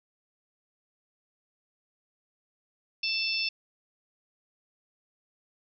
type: harmonic tone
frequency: 884 Hz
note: A5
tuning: 8 cents sharp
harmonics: 3 / 4 / 5 / 6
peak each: -30 / -37 / -36 / -31 dBFS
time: 3.03-3.49 s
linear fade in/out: 5 ms
effects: none